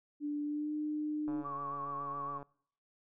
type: tone with pitch glide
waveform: sine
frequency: 293.7 to 302 Hz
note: D4 to D4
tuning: 0 to +48 cents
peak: -33 dBFS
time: 0.2-1.44 s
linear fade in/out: 50 ms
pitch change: +48 cents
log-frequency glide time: 0.43-0.73 s
type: click train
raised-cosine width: 1 ms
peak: -34 dBFS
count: 164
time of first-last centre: 1.28-2.428 s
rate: 142 Hz
type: tone with vibrato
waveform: sine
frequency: 1125 Hz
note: C#6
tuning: 25 cents sharp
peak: -37 dBFS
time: 1.44-2.39 s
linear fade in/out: 20 ms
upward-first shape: sine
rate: 7.2 Hz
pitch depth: 47 cents each way
effects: noise-tail reverb RT60 0.6 s tail -24 dB re dry